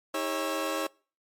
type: tone cluster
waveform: 25% pulse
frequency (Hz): 318.1 / 403.9 / 549 / 1326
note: D#4 / G#4 / C#5 / E6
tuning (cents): +38 / -48 / -17 / +10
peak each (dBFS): -30 / -34 / -28 / -34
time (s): 0.14-0.87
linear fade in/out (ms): 5
effects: noise-tail reverb RT60 0.4 s tail -25 dB re dry + MP3 64 kbps